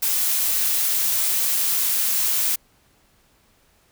blue noise, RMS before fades -21 dBFS, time 0.02-2.56 s, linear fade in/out 10 ms, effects pink hiss -60 dBFS RMS until 3.91 s

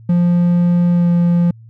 triangle tone with pitch glide, 174.61 to 173 Hz, F3 to F3, 0 to -16 cents, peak -8 dBFS, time 0.09-1.51 s, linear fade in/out 5 ms, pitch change -16 cents, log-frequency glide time 0.92-1.09 s, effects added 113 Hz sine -37 dBFS peak until 1.69 s

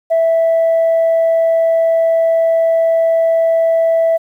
sine tone, 658 Hz, E5, 3 cents flat, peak -8 dBFS, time 0.1-4.18 s, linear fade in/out 20 ms, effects tanh soft clip ceiling -7 dBFS + 8-bit

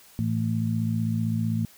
harmonic tone, 55.6 Hz, A1, 19 cents sharp, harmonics 2 / 3 / 4, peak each -26 / -30 / -27 dBFS, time 0.19-1.65 s, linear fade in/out 0 ms, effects white hiss -53 dBFS RMS until 1.77 s

